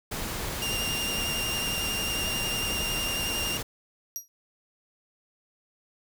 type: noise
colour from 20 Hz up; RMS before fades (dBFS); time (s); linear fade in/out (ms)
pink; -33; 0.11-3.63; 10
type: tone with vibrato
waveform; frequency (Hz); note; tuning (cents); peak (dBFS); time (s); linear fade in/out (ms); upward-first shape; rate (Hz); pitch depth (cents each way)
sawtooth; 2800; F7; +4; -26; 0.62-3.57; 0; sine; 11; 17
type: tone with exponential decay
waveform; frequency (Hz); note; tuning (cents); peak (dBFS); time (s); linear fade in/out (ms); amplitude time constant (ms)
30% pulse; 5740; F8; +47; -24; 4.16-4.28; 0; 26
effects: none